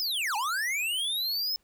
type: linear two-way sweep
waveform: square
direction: down then up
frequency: 5260 to 797 to 5260 Hz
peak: -28 dBFS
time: 0-1.56 s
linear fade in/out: 0 ms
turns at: 0.36 s
effects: pink hiss -70 dBFS RMS until 1.63 s